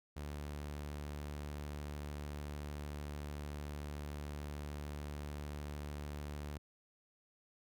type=tone; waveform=sawtooth; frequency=73.42 Hz; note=D2; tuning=in tune; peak=-38 dBFS; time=0.16-6.58 s; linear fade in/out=10 ms; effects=none